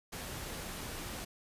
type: noise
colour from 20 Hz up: pink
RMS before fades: -42 dBFS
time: 0.12-1.25 s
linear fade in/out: 10 ms
effects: resampled to 32000 Hz